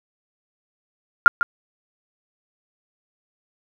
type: tone with echo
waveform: sine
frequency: 1400 Hz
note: F6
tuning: 4 cents sharp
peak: -3 dBFS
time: 1.26-1.28 s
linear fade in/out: 0 ms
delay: 150 ms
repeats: 1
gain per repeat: -13 dB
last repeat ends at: 1.43 s
effects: none